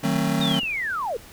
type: chord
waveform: square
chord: D# diminished seventh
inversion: none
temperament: just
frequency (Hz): 155.56 / 186.68 / 224 / 268.8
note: D#3 / F#3 / A3 / C4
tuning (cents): 0 / +16 / +31 / +47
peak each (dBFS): -27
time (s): 0.03-0.6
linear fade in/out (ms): 10
type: click train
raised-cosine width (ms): 3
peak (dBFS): -27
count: 5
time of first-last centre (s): 0.16-0.633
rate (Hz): 8.46
type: linear sweep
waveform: sine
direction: down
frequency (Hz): 3740 to 415.3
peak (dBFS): -24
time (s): 0.41-1.17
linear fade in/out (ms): 5
effects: pink hiss -46 dBFS RMS until 1.32 s